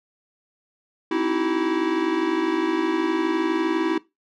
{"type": "tone cluster", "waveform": "square", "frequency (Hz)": [260.6, 308.7, 328.3, 380.6], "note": ["C4", "D#4", "E4", "F#4"], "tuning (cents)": [-7, -14, -7, 49], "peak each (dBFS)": [-32, -30, -23, -27], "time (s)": [1.11, 3.98], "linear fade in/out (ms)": 5, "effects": ["noise-tail reverb RT60 0.2 s tail -19 dB re dry", "low-pass 3000 Hz 12 dB/octave"]}